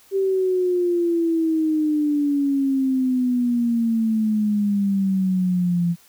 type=exponential sweep; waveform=sine; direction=down; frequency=392 to 170 Hz; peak=-17 dBFS; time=0.11-5.96 s; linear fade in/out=50 ms; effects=white hiss -53 dBFS RMS until 6.08 s